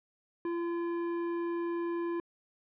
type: tone with tanh clipping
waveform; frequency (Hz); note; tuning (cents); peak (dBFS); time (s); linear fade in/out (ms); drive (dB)
sine; 341.3; F4; -40; -33; 0.45-2.2; 2; 15
effects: low-pass 2000 Hz 12 dB/octave